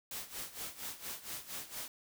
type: noise with tremolo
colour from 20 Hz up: white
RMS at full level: -41 dBFS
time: 0.11-1.88 s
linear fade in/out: 2 ms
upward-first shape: sine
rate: 4.3 Hz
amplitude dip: 80%
effects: none